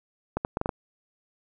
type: clicks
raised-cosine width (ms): 1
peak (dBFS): -12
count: 6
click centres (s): 0.37 / 0.449 / 0.571 / 0.614 / 0.659 / 0.692
effects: none